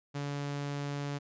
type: tone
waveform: sawtooth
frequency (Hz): 143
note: D3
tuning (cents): -46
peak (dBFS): -30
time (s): 0.14-1.19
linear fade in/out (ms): 20
effects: resampled to 16000 Hz